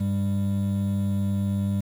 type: tone pair together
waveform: triangle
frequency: 99.2 / 197.94 Hz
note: G2 / G3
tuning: +21 / +17 cents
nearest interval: octave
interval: 1196 cents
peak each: -23 dBFS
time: 0-1.81 s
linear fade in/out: 10 ms
effects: 8-bit